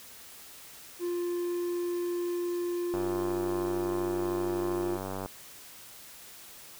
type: tone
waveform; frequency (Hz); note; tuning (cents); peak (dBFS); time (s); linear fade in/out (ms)
triangle; 350; F4; +4; -27; 0.99-4.99; 50
type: click train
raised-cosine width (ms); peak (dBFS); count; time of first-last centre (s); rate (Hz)
1; -22; 223; 2.94-5.26; 95.7
effects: white hiss -49 dBFS RMS until 6.79 s